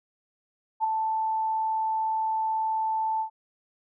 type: tone with ADSR envelope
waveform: sine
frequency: 881 Hz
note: A5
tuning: 2 cents sharp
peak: -19 dBFS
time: 0.8-3.3 s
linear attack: 42 ms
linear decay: 6 ms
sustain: -5 dB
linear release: 96 ms
effects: none